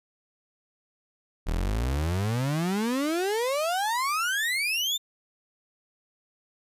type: exponential sweep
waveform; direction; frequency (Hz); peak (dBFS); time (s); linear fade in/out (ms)
35% pulse; up; 37.27 to 3649; -23; 1.46-4.98; 20
effects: resampled to 32000 Hz